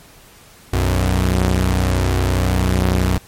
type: tone pair together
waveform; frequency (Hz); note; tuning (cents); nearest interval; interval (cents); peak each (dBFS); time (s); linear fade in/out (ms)
sawtooth; 61.9 / 92.5; B1 / F#2; +5 / 0; perfect fifth; 695; -13; 0.73-3.18; 5
effects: pink hiss -45 dBFS RMS until 3.27 s + MP3 64 kbps